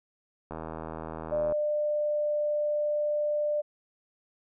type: click train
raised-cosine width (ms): 1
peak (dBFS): -23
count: 82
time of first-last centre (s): 0.51-1.522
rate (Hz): 80
type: tone with pitch glide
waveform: sine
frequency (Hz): 599 to 595.2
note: D5 to D5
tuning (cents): +34 to +23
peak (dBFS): -25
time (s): 1.31-3.62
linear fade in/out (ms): 20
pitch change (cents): -11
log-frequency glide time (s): 1.44-2.35
effects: none